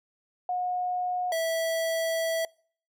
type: tone pair in turn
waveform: sine / square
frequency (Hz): 724 / 655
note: F#5 / E5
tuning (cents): -38 / -11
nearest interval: major second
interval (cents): 173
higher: first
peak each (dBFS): -26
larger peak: neither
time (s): 0.49-1.32 / 1.32-2.45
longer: second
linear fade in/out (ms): 2
effects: noise-tail reverb RT60 0.5 s tail -25 dB re dry